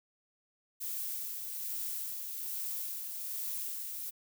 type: noise with tremolo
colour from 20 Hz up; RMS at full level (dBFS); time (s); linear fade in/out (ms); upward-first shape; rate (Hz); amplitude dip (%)
violet; -37; 0.8-4.11; 20; sine; 1.2; 35
effects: none